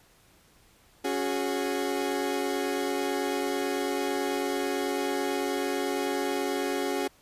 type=chord; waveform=30% pulse; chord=C# suspended fourth; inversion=none; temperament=equal with one note detuned; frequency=277.2 / 366.2 / 415.3 Hz; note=C#4 / F#4 / G#4; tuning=0 / -18 / 0 cents; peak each=-29 dBFS; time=1.04-7.08 s; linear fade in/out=10 ms; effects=pink hiss -60 dBFS RMS until 7.21 s + resampled to 32000 Hz